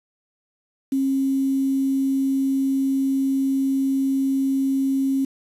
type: tone with quantisation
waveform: sine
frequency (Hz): 270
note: C#4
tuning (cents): -45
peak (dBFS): -18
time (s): 0.92-5.25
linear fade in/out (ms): 5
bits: 7
effects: resampled to 32000 Hz